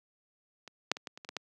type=clicks; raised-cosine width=0.2 ms; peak=-29 / -8 / -24 / -22 / -29 / -27 / -23 / -17 dBFS; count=8; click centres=0.677 / 0.916 / 0.969 / 1.072 / 1.175 / 1.248 / 1.29 / 1.367 s; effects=high-pass 200 Hz 12 dB/octave